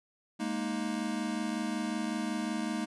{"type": "chord", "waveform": "square", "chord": "Ab suspended second", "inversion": "none", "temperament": "equal", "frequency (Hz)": [207.7, 233.1, 311.1], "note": ["Ab3", "Bb3", "Eb4"], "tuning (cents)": [0, 0, 0], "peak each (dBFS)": [-37, -36, -37], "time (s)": [0.39, 2.86], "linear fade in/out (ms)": 20, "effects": ["resampled to 24000 Hz"]}